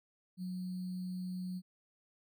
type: tone with sample-and-hold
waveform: sine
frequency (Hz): 182.7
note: F#3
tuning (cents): -22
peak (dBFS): -37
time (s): 0.37-1.62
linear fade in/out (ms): 50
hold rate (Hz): 4410
effects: none